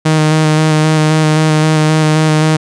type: tone with vibrato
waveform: sawtooth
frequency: 155.56 Hz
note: D#3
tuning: in tune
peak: -4 dBFS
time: 0.05-2.57 s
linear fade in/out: 10 ms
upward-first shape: square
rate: 3.8 Hz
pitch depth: 14 cents each way
effects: resampled to 22050 Hz